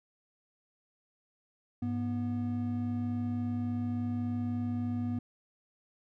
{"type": "tone pair together", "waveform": "triangle", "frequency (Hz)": [102.2, 243.1], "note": ["G#2", "B3"], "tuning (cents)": [-27, -27], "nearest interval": "octave + minor third", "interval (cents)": 1500, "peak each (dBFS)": [-33, -30], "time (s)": [1.82, 5.19], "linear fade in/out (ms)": 5, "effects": []}